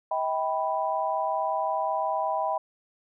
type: chord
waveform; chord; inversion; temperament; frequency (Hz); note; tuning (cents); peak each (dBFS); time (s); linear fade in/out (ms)
sine; Eb augmented; none; equal with one note detuned; 638.6 / 784 / 987.8; Eb5 / G5 / B5; +45 / 0 / 0; -29; 0.11-2.58; 5
effects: none